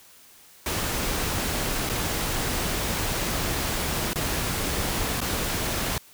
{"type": "noise with dropouts", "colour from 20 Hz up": "pink", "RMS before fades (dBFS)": -27, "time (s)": [0.66, 5.98], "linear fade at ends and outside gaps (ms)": 2, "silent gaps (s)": [[1.892, 1.896], [4.133, 4.157], [5.205, 5.214]], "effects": ["white hiss -52 dBFS RMS until 6.13 s"]}